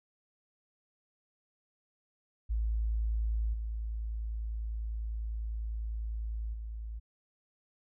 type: tone with level steps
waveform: sine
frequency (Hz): 55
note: A1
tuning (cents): 0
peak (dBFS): -28 / -33 / -37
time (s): 2.49-7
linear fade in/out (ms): 20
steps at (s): 3.53 / 6.53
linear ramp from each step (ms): 10
effects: none